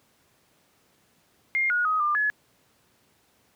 sine tone with pitch steps, 2121 / 1447 / 1258 / 1197 / 1701 Hz, C7 / F#6 / D#6 / D6 / G#6, +23 / -39 / +19 / +33 / +41 cents, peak -21 dBFS, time 1.55-2.3 s, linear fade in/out 0 ms, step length 150 ms, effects pink hiss -64 dBFS RMS until 3.55 s + high-pass 100 Hz 12 dB/octave

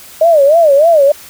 sine tone with vibrato, 612 Hz, D#5, 29 cents flat, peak -4 dBFS, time 0.21-1.12 s, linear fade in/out 5 ms, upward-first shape sine, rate 3.3 Hz, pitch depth 190 cents each way, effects white hiss -35 dBFS RMS until 1.29 s

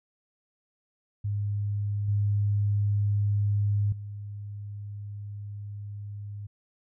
sine tone with level steps, 102.5 Hz, G#2, 22 cents flat, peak -26 / -22 / -35 dBFS, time 1.24-6.47 s, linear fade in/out 10 ms, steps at 2.08 / 3.92 s, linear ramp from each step 5 ms, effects none

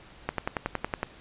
click train, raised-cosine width 0.5 ms, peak -12 dBFS, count 9, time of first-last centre 0.29-1.031 s, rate 10.8 Hz, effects pink hiss -51 dBFS RMS until 1.2 s + resampled to 8000 Hz

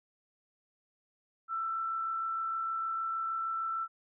sine tone with amplitude modulation, 1334 Hz, E6, 20 cents sharp, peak -30 dBFS, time 1.48-3.88 s, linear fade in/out 50 ms, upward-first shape sine, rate 66.5 Hz, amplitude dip 30%, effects none

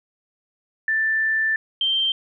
sine tone pair in turn, 1769 / 3142 Hz, A6 / G7, +9 / +3 cents, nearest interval minor seventh, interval 994 cents, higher second, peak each -18 dBFS, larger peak neither, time 0.88-1.56 / 1.81-2.12 s, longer first, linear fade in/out 2 ms, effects none

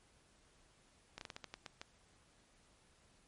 slowing click train, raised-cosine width 0.2 ms, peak -28 dBFS, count 9, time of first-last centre 1.18-1.815 s, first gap 32 ms, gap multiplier 1.25, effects pink hiss -69 dBFS RMS until 3.27 s + MP3 48 kbps

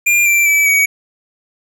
square tone with pitch steps, 2400 / 2352 / 2305 / 2259 Hz, D7 / D7 / D7 / C#7, +37 / +2 / -33 / +32 cents, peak -10 dBFS, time 0.06-0.86 s, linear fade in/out 10 ms, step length 200 ms, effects none

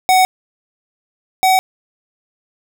square tone pair in turn, 746 / 753.8 Hz, F#5 / F#5, +14 / +32 cents, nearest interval unison, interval 18 cents, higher second, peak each -9 / -10 dBFS, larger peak first, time 0.09-0.25 / 1.43-1.59 s, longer neither, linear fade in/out 0 ms, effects none

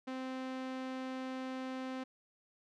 sawtooth tone with low-pass filter, 260 Hz, C4, 11 cents flat, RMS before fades -41 dBFS, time 0.07-2.04 s, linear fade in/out 10 ms, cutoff 4100 Hz, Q 0.6, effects none

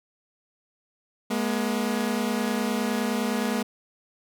sawtooth tone pair together, 210 / 239.7 Hz, G#3 / A#3, +19 / +48 cents, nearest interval major second, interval 229 cents, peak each -23 dBFS, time 1.3-3.63 s, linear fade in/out 10 ms, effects none

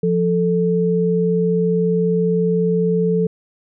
sine tone pair together, 174.61 / 440 Hz, F3 / A4, 0 / 0 cents, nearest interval octave + major third, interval 1600 cents, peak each -17 / -17 dBFS, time 0.03-3.27 s, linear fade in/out 5 ms, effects none

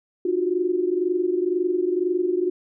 sine tone cluster, 306.7 / 356.1 / 378.1 Hz, D#4 / F4 / F#4, -25 / +34 / +38 cents, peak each -30 / -21 / -26 dBFS, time 0.25-2.5 s, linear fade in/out 5 ms, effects none

